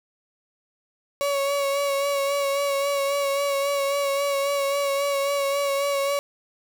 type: tone with vibrato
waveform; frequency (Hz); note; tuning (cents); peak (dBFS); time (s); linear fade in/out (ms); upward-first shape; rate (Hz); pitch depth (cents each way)
35% pulse; 560; C#5; +18; -20; 1.21-6.19; 0; sine; 3.7; 25
effects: none